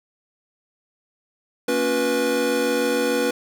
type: tone cluster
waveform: square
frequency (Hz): 232.9 / 279.4 / 362.1 / 487.9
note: A#3 / C#4 / F#4 / B4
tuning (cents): -1 / +14 / -37 / -21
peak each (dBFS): -30 / -26 / -29 / -22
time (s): 1.68-3.31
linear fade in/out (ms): 5
effects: none